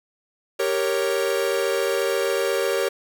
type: chord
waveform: 45% pulse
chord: G diminished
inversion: none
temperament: equal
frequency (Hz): 392 / 466.2 / 554.4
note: G4 / Bb4 / Db5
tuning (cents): 0 / 0 / 0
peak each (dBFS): -25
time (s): 0.59-2.89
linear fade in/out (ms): 10
effects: none